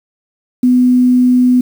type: tone with quantisation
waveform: sine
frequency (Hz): 250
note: B3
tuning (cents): +21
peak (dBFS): -6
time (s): 0.63-1.61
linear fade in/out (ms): 5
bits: 6
effects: none